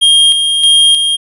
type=tone with tremolo; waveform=square; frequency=3227 Hz; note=G7; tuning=50 cents sharp; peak=-5 dBFS; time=0.01-1.17 s; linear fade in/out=20 ms; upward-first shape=square; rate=1.6 Hz; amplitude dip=45%; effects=resampled to 24000 Hz